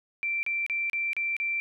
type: tone bursts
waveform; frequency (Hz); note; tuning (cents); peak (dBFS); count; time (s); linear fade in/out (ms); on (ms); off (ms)
sine; 2349; D7; 0; -26; 6; 0.23-1.6; 0; 200; 34
effects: none